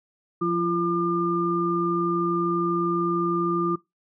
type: tone cluster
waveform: sine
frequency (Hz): 174.8 / 342 / 1202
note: F3 / F4 / D6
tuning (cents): +2 / -36 / +40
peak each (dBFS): -28 / -24 / -26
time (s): 0.41-3.76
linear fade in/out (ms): 10
effects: noise-tail reverb RT60 0.2 s tail -22 dB re dry